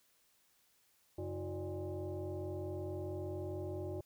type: tone with frequency modulation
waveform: sine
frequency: 136.8 Hz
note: C#3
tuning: 23 cents flat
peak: -38 dBFS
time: 1.18-4.01 s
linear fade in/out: 5 ms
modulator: 229 Hz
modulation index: 2
effects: white hiss -72 dBFS RMS until 4.05 s